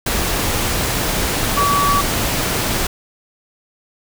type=tone in noise; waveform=sine; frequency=1141 Hz; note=C#6; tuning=50 cents sharp; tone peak=-14 dBFS; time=1.57-2.01 s; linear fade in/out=5 ms; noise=pink; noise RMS=-19 dBFS; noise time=0.06-2.87 s; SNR=+2 dB; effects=none